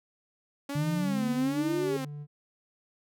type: tone with vibrato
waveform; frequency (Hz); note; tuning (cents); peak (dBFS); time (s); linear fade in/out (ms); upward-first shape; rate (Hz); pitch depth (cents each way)
sawtooth; 277.2; C#4; 0; -29; 0.69-2.05; 5; sine; 1.2; 160
type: exponential sweep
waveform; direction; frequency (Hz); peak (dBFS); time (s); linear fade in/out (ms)
sine; up; 145.6 to 415.3; -27; 0.75-1.97; 5
type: tone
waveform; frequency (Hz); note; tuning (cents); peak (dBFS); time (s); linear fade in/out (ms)
triangle; 146.83; D3; 0; -35; 0.77-2.27; 50
effects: none